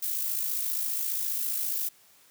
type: noise with amplitude modulation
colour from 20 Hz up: violet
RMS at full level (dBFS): -28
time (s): 0.02-1.89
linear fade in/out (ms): 10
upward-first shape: sine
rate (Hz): 54.8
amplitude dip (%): 45
effects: white hiss -59 dBFS RMS until 2.3 s + high-pass 80 Hz 12 dB/octave